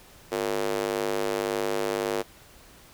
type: tone with high-pass filter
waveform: square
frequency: 50.9 Hz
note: G#1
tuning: 34 cents flat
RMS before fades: -28 dBFS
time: 0.31-2.23 s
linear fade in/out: 20 ms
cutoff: 420 Hz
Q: 2.4
effects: pink hiss -52 dBFS RMS until 2.93 s